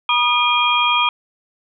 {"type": "tone cluster", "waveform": "sine", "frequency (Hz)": [966, 1227, 2423, 3244], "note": ["B5", "D#6", "D#7", "G#7"], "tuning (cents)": [-39, -25, -47, -41], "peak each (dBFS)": -19, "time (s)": [0.09, 1.09], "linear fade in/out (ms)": 2, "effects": []}